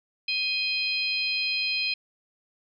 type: tone cluster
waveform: sine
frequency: 2498 / 3198 / 4135 / 5010 Hz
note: D#7 / G7 / C8 / D#8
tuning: +6 / +34 / -21 / +11 cents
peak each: -27 / -33 / -30 / -35 dBFS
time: 0.28-1.94 s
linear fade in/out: 5 ms
effects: none